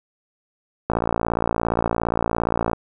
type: click train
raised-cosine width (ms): 1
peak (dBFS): -6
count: 106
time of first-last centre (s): 0.9-2.732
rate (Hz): 57.3
effects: none